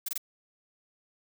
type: noise bursts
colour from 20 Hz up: blue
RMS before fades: -32 dBFS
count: 3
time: 0.06-0.179 s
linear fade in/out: 5 ms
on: 25 ms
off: 22 ms
effects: none